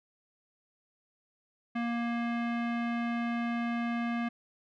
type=tone with low-pass filter; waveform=square; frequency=235.3 Hz; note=A#3; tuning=16 cents sharp; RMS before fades=-32 dBFS; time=1.75-4.29 s; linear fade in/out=10 ms; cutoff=2200 Hz; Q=1.8; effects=none